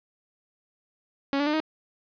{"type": "tone with pitch steps", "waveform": "sawtooth", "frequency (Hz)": [277.2, 288.8, 300.9, 313.5], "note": ["C#4", "D4", "D4", "D#4"], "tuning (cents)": [0, -29, 42, 13], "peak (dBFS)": -19, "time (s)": [1.33, 1.602], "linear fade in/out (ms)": 0, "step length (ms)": 68, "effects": ["resampled to 11025 Hz", "10-bit"]}